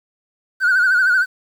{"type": "tone with vibrato", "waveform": "triangle", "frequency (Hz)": 1485, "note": "F#6", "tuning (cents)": 6, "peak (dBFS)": -9, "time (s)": [0.6, 1.26], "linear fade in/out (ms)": 50, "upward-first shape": "sine", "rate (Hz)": 13, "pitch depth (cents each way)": 80, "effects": ["tanh soft clip ceiling -8 dBFS", "8-bit"]}